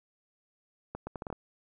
accelerating click train, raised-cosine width 1 ms, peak -23 dBFS, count 7, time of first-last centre 0.95-1.327 s, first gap 120 ms, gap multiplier 0.73, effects none

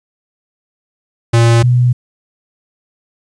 square / sine tone pair in turn, 116.54 / 123.47 Hz, A#2 / B2, 0 / 0 cents, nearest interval minor second, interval 100 cents, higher second, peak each -7 dBFS, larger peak neither, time 1.33-1.63 / 1.63-1.93 s, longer neither, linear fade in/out 10 ms, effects resampled to 22050 Hz + 8-bit

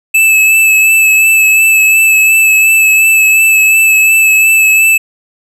square tone with vibrato, 2615 Hz, E7, 15 cents flat, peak -5 dBFS, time 0.14-4.98 s, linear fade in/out 10 ms, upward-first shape sine, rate 2.8 Hz, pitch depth 20 cents each way, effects none

